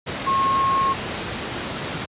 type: tone in noise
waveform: sine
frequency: 1083 Hz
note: C#6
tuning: 41 cents flat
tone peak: -17 dBFS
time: 0.26-0.94 s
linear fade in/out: 20 ms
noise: pink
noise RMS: -27 dBFS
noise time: 0.06-2.06 s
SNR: +7 dB
effects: high-pass 100 Hz 12 dB/octave + resampled to 8000 Hz